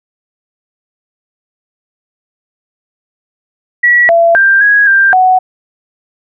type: tone with pitch steps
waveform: sine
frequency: 1933 / 675 / 1584 / 1657 / 1584 / 743 Hz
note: B6 / E5 / G6 / G#6 / G6 / F#5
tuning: -38 / +41 / +18 / -4 / +18 / +7 cents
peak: -4 dBFS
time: 3.83-5.39 s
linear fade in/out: 10 ms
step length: 260 ms
effects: none